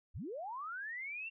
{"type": "linear sweep", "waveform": "sine", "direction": "up", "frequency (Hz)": [36.62, 2754], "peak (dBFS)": -40, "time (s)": [0.14, 1.3], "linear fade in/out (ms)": 20, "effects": []}